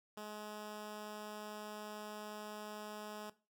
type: tone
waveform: 10% pulse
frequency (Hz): 211.2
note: G#3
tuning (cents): +29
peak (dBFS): -37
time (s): 0.17-3.3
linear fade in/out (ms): 5
effects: noise-tail reverb RT60 0.3 s tail -17 dB re dry

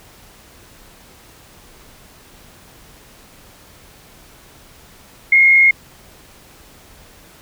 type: tone with frequency modulation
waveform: sine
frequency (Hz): 2146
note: C7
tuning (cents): +43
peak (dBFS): -7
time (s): 5.32-5.71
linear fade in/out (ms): 5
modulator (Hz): 61.1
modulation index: 0.57
effects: pink hiss -45 dBFS RMS until 7.41 s

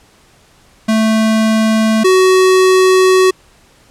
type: tone pair in turn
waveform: square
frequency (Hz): 220 / 373.9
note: A3 / F#4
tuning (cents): 0 / +18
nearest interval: major sixth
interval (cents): 918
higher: second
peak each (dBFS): -10 / -7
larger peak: second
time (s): 0.88-2.04 / 2.04-3.31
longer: second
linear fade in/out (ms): 10
effects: pink hiss -48 dBFS RMS until 3.9 s + low-pass 10000 Hz 12 dB/octave

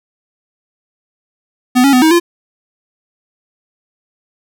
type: tone with pitch steps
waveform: square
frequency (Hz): 250.3 / 277.6 / 251.9 / 317.5 / 344.6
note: B3 / C#4 / B3 / D#4 / F4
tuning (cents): +23 / +3 / +34 / +35 / -23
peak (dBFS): -7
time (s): 1.75-2.2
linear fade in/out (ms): 20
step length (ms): 90
effects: none

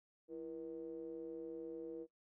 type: ring-modulated tone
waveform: triangle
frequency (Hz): 73.42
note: D2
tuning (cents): 0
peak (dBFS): -39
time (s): 0.28-2.07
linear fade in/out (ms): 50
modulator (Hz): 406
effects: noise-tail reverb RT60 0.1 s tail -18 dB re dry

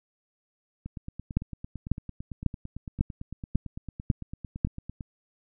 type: two click trains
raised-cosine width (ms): 5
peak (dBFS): -24 / -10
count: 38 / 7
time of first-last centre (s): 0.86-5.008 / 1.37-4.649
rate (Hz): 8.92 / 1.83
effects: none

